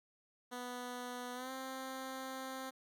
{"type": "tone with pitch glide", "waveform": "10% pulse", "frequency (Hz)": [246.9, 263.1], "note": ["B3", "C4"], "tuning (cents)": [0, 10], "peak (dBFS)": -34, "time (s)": [0.51, 2.71], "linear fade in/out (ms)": 20, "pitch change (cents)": 110, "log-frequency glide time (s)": [1.34, 1.51], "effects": []}